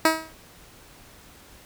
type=tone with exponential decay; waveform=10% pulse; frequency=320 Hz; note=D#4; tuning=49 cents sharp; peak=-5 dBFS; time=0.05-0.34 s; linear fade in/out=2 ms; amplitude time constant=61 ms; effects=pink hiss -50 dBFS RMS until 1.65 s